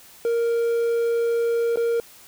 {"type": "tone with dropouts", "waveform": "triangle", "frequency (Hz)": 466.2, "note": "A#4", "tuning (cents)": 0, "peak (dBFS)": -17, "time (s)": [0.25, 2], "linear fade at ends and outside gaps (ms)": 1, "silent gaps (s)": [1.759, 1.772], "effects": ["white hiss -48 dBFS RMS until 2.27 s"]}